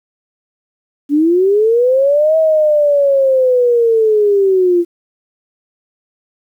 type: linear two-way sweep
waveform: sine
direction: up then down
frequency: 280.5 to 644 to 340.3 Hz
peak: -8 dBFS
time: 1.09-4.85 s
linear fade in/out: 50 ms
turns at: 2.37 s
effects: 8-bit